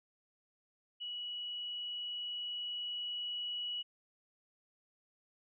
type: tone with level ramp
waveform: sine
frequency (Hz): 2930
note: F#7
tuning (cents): -18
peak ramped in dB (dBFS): -39 to -36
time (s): 1-3.83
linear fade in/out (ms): 20
effects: none